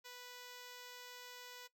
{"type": "tone", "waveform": "5% pulse", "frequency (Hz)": 493.2, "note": "B4", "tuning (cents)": -2, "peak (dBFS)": -39, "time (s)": [0.04, 1.68], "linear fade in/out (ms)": 20, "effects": ["noise-tail reverb RT60 0.1 s tail -17 dB re dry"]}